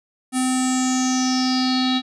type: tone with low-pass filter sweep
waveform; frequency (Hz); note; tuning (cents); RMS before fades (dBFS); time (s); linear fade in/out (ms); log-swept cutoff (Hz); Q
square; 256.8; C4; -32; -20; 0.32-2.02; 50; 9600 to 3800; 8
effects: none